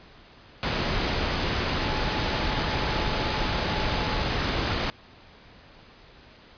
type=tone in noise; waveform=sine; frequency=858 Hz; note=A5; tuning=44 cents flat; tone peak=-36 dBFS; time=1.8-4.22 s; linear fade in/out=0 ms; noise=pink; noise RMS=-26 dBFS; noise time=0.63-4.9 s; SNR=-13 dB; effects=pink hiss -51 dBFS RMS until 6.57 s + resampled to 11025 Hz